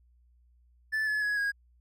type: tone with pitch steps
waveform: triangle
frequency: 1749 / 1712 / 1675.8 / 1640.4 Hz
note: A6 / A6 / G#6 / G#6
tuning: -11 / -48 / +15 / -22 cents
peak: -25 dBFS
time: 0.92-1.52 s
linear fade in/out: 20 ms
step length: 150 ms
effects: added 60 Hz sine -60 dBFS peak until 1.8 s